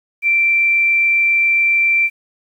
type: tone with frequency modulation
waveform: sine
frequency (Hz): 2349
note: D7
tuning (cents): 0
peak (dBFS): -11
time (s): 0.22-2.1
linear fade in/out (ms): 50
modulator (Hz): 27.3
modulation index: 0.25
effects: 8-bit